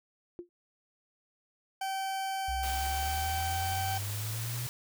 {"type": "tone with exponential decay", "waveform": "sine", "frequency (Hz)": 350, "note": "F4", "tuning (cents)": 4, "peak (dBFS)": -34, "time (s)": [0.39, 0.49], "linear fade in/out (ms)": 0, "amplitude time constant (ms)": 21}
{"type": "tone", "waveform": "40% pulse", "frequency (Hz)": 772, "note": "G5", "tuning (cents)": -27, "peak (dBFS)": -31, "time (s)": [1.81, 3.98], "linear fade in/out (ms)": 5}
{"type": "exponential sweep", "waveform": "sine", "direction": "up", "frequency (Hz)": [61.74, 123.47], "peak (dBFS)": -34, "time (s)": [2.48, 4.67], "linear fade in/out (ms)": 5}
{"type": "noise", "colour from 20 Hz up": "white", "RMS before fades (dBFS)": -40, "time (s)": [2.63, 4.69], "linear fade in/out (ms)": 0}
{"effects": []}